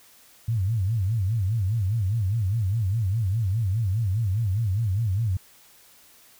sine tone with vibrato, 103.83 Hz, G#2, in tune, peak -21 dBFS, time 0.48-5.37 s, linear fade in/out 5 ms, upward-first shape sine, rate 4.9 Hz, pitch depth 220 cents each way, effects white hiss -54 dBFS RMS until 6.39 s

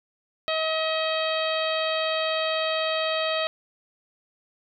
harmonic tone, 636 Hz, D#5, 38 cents sharp, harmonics 1 / 2 / 3 / 4 / 5 / 6 / 7, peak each -26 / -31 / -34 / -33 / -33 / -33 / -39 dBFS, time 0.48-3.47 s, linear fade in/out 0 ms, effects none

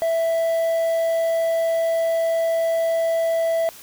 triangle tone with quantisation, 660 Hz, E5, 2 cents sharp, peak -16 dBFS, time 0.02-3.69 s, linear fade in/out 0 ms, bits 7, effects white hiss -43 dBFS RMS until 3.82 s

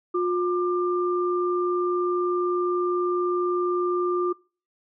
sine tone pair together, 356.8 / 1192 Hz, F4 / D6, +37 / +25 cents, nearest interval octave + major sixth, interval 2088 cents, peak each -22 / -27 dBFS, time 0.14-4.33 s, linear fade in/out 10 ms, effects noise-tail reverb RT60 0.4 s tail -26 dB re dry

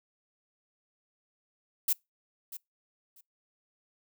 violet noise with echo, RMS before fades -26 dBFS, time 1.88-1.93 s, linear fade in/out 5 ms, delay 640 ms, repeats 2, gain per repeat -15 dB, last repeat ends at 3.21 s, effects noise-tail reverb RT60 0.2 s tail -26 dB re dry

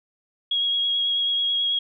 sine tone with vibrato, 3300 Hz, G#7, 12 cents flat, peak -20 dBFS, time 0.51-1.79 s, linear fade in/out 5 ms, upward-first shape sine, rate 9.2 Hz, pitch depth 16 cents each way, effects none

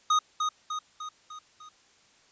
square tone with echo, 1244.5 Hz, D#6, in tune, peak -21 dBFS, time 0.1-0.19 s, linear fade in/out 5 ms, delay 300 ms, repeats 5, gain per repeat -5 dB, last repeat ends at 1.69 s, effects white hiss -61 dBFS RMS until 2.31 s + resampled to 16000 Hz

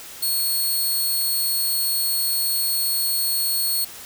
5% pulse tone, 4337 Hz, C#8, 39 cents flat, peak -13 dBFS, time 0.22-3.85 s, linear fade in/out 10 ms, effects white hiss -39 dBFS RMS until 4.05 s

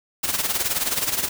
white noise with tremolo, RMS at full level -21 dBFS, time 0.23-1.29 s, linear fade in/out 10 ms, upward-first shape sine, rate 19 Hz, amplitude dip 70%, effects none

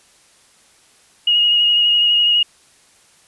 sine tone with vibrato, 2876 Hz, F#7, 50 cents flat, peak -11 dBFS, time 1.27-2.43 s, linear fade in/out 5 ms, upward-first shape sine, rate 12 Hz, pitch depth 18 cents each way, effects white hiss -52 dBFS RMS until 3.27 s + resampled to 24000 Hz

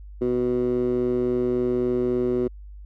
15% pulse tone with band-pass filter, 123.6 Hz, B2, 2 cents sharp, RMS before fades -23 dBFS, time 0.21-2.48 s, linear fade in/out 10 ms, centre 340 Hz, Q 3.4, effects added 50 Hz sine -38 dBFS peak until 2.85 s

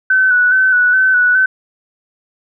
sine tone with vibrato, 1500 Hz, F#6, 23 cents sharp, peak -8 dBFS, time 0.1-1.46 s, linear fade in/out 5 ms, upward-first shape square, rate 2.4 Hz, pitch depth 29 cents each way, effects none

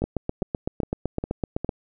two click trains, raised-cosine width 2 ms, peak -14 / -11 dBFS, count 5 / 14, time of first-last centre 0.02-1.646 / 0.04-1.692 s, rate 2.46 / 7.87 Hz, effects none

